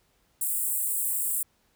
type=high-pass noise; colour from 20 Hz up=pink; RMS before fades=-28 dBFS; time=0.41-1.43 s; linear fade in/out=5 ms; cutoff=7800 Hz; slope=96 dB/octave; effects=pink hiss -68 dBFS RMS until 1.75 s